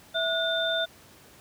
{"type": "tone cluster", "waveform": "sine", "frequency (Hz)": [657, 1451, 3578], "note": ["E5", "F#6", "A7"], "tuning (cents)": [-6, -34, 28], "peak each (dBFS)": [-28, -30, -28], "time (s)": [0.14, 0.86], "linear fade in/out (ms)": 20, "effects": ["pink hiss -53 dBFS RMS until 1.4 s", "high-pass 80 Hz 12 dB/octave"]}